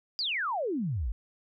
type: exponential sweep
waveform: sine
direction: down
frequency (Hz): 5020 to 46.74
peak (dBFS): -28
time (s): 0.19-1.12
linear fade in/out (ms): 0
effects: none